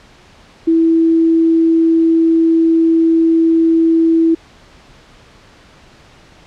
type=tone; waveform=sine; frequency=327.8 Hz; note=E4; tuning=10 cents flat; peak=-8 dBFS; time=0.67-4.35 s; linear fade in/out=10 ms; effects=pink hiss -44 dBFS RMS until 6.46 s + low-pass 5000 Hz 12 dB/octave